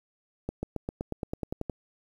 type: accelerating click train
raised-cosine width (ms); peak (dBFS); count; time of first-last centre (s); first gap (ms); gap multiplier
2; -18; 12; 0.49-1.697; 140; 0.95
effects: 9-bit